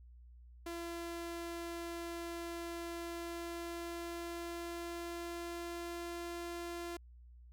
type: tone with pitch glide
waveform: sawtooth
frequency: 340 to 344 Hz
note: F4 to F4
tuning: -46 to -26 cents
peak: -37 dBFS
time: 0.66-6.97 s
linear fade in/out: 5 ms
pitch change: +20 cents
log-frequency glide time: 2.94-6.43 s
effects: added 60 Hz sine -54 dBFS peak until 7.52 s